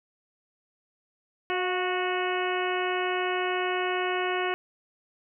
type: harmonic tone with a mistuned harmonic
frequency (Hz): 366.9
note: F#4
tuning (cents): -15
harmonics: 1 / 2 / 3 / 4 / 5 / 6 / 7 / 8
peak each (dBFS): -29 / -32 / -34 / -35 / -36 / -37 / -37 / -38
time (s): 1.5-4.54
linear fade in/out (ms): 0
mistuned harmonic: 2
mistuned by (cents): -34
effects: none